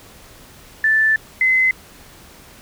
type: tone pair in turn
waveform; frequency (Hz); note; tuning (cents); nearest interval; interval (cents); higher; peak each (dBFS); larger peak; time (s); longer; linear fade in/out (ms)
sine; 1760 / 2046; A6 / C7; 0 / -39; minor third; 261; second; -12; neither; 0.84-1.16 / 1.41-1.71; first; 2
effects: pink hiss -44 dBFS RMS until 2.61 s